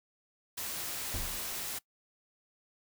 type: noise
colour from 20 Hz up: white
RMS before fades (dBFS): -38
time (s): 0.57-1.79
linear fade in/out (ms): 10
type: noise with exponential decay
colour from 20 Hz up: brown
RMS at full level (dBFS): -32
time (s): 1.14-1.57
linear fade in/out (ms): 1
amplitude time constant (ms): 93
effects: noise-tail reverb RT60 0.1 s tail -21 dB re dry